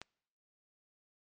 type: click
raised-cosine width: 0.2 ms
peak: -25 dBFS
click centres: 0.016 s
effects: noise-tail reverb RT60 0.8 s tail -26 dB re dry + MP3 48 kbps